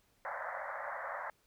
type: band-pass noise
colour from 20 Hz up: pink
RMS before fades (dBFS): -41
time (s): 0.25-1.3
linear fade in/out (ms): 0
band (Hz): 540 to 2000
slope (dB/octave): 96
effects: pink hiss -72 dBFS RMS until 1.46 s